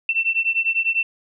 sine beating tone pair, 2684 / 2694 Hz, E7 / E7, +31 / +37 cents, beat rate 10 Hz, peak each -21 dBFS, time 0.09-1.03 s, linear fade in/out 2 ms, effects none

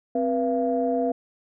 sine tone cluster, 261.3 / 485.4 / 682 Hz, C4 / B4 / F5, -2 / -30 / -41 cents, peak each -25 dBFS, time 0.15-1.12 s, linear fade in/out 5 ms, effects tanh soft clip ceiling -11 dBFS

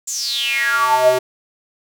square tone with high-pass filter sweep, 127.5 Hz, C3, 44 cents flat, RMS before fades -17 dBFS, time 0.07-1.19 s, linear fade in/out 10 ms, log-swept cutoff 7400 to 470 Hz, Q 8.9, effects none

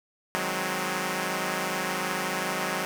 5% pulse chord, Ab dominant seventh, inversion second, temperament equal, 155.56 / 185 / 207.7 / 261.6 Hz, Eb3 / Gb3 / Ab3 / C4, 0 / 0 / 0 / 0 cents, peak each -25 / -19 / -23 / -23 dBFS, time 0.35-2.85 s, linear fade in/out 0 ms, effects 8-bit

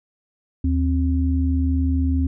sine tone pair together, 77.78 / 264.4 Hz, D#2 / C4, 0 / +18 cents, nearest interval octave + major sixth, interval 2118 cents, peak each -18 / -22 dBFS, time 0.64-2.27 s, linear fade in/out 5 ms, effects none

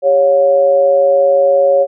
sine tone with amplitude modulation, 554.4 Hz, C#5, in tune, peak -4 dBFS, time 0.02-1.87 s, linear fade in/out 50 ms, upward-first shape sine, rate 157 Hz, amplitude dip 65%, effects none

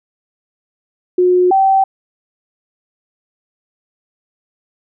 sine tone pair in turn, 361.7 / 773.5 Hz, F#4 / G5, -39 / -23 cents, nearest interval octave + minor second, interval 1316 cents, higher second, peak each -8 dBFS, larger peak neither, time 1.18-1.51 / 1.51-1.84 s, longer neither, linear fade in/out 5 ms, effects none

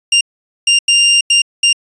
sawtooth tone bursts at uneven times, 2794 Hz, F7, in tune, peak -4 dBFS, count 5, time 0.12-0.21 / 0.67-0.79 / 0.88-1.21 / 1.3-1.42 / 1.63-1.73 s, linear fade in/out 5 ms, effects resampled to 22050 Hz

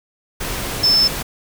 sine tone in noise, 5270 Hz, E8, 1 cent flat, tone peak -11 dBFS, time 0.83-1.08 s, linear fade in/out 10 ms, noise pink, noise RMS -25 dBFS, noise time 0.4-1.23 s, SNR +11 dB, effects none

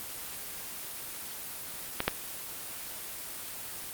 clicks, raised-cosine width 0.3 ms, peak -11 / -7 dBFS, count 2, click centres 2.004 / 2.08 s, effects white hiss -40 dBFS RMS until 3.93 s + Opus 24 kbps

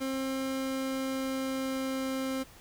30% pulse tone with pitch glide, 265.9 to 264.4 Hz, C4 to C4, +28 to +18 cents, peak -28 dBFS, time 0-2.44 s, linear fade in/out 20 ms, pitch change -10 cents, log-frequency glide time 0.4-2.3 s, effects pink hiss -54 dBFS RMS until 2.6 s

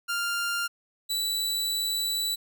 sawtooth tone pair in turn, 1396.9 / 3951 Hz, F6 / B7, 0 / 0 cents, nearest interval octave + tritone, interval 1800 cents, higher second, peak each -23 dBFS, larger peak neither, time 0.08-0.68 / 1.09-2.36 s, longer second, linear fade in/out 20 ms, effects none

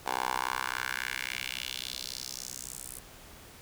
10% pulse tone with high-pass filter sweep, 63.6 Hz, C2, 48 cents flat, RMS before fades -36 dBFS, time 0.06-2.99 s, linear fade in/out 5 ms, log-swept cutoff 710 to 9700 Hz, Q 2.4, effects pink hiss -51 dBFS RMS until 3.61 s

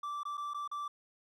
triangle tone with dropouts, 1168 Hz, D6, 10 cents flat, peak -34 dBFS, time 0.03-0.88 s, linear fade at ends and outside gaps 5 ms, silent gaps 0.233-0.252 / 0.372-0.377 / 0.536-0.544 / 0.677-0.714 s, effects none

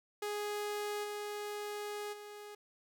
sawtooth tone with level steps, 415.3 Hz, G#4, in tune, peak -32 / -35 / -43 dBFS, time 0.22-2.55 s, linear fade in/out 5 ms, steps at 1.03 / 2.12 s, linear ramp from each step 20 ms, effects none

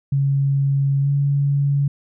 sine tone with pitch glide, 138.59 to 141.18 Hz, C#3 to C#3, 0 to +32 cents, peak -15 dBFS, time 0.12-1.88 s, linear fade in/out 5 ms, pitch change +32 cents, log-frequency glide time 1.01-1.09 s, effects none

